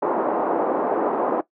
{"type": "band-pass noise", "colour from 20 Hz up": "pink", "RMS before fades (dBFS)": -22, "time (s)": [0.02, 1.41], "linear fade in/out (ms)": 5, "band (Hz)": [310, 1000], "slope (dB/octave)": 24, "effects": ["noise-tail reverb RT60 0.1 s tail -17 dB re dry"]}